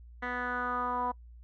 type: tone with low-pass filter sweep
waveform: 10% pulse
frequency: 246.9 Hz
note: B3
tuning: in tune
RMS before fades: -33 dBFS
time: 0.22-1.12 s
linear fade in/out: 10 ms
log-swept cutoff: 2000 to 940 Hz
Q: 4.7
effects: noise-tail reverb RT60 0.1 s tail -24 dB re dry + added 59 Hz sine -48 dBFS peak until 1.43 s